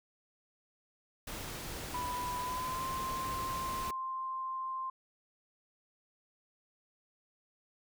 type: noise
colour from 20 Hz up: pink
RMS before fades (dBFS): -42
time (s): 1.27-3.91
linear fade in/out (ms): 5
type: tone with pitch glide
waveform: sine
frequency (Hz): 990 to 1048.9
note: B5 to C6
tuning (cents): +4 to +4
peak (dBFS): -35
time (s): 1.94-4.9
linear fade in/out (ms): 5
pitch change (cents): +100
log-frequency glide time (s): 2.38-2.86
effects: none